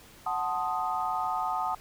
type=chord; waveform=sine; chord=F# diminished seventh; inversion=none; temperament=equal; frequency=740 / 880 / 1046.5 / 1244.5 Hz; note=F#5 / A5 / C6 / Eb6; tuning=0 / 0 / 0 / 0 cents; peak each=-32 / -32 / -38 / -32 dBFS; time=0.26-1.75 s; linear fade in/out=5 ms; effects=pink hiss -53 dBFS RMS until 1.8 s